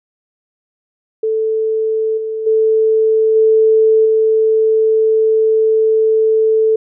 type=tone with level steps; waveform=sine; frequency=440 Hz; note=A4; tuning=in tune; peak=-13 / -18 / -9 / -7 / -9 dBFS; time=1.23-6.76 s; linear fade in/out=5 ms; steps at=2.17 / 2.46 / 3.35 / 4.05 s; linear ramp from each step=10 ms; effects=none